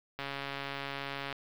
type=click train; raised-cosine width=0.3 ms; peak=-21 dBFS; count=159; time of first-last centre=0.19-1.327 s; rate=139 Hz; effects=low-pass 5000 Hz 12 dB/octave + 8-bit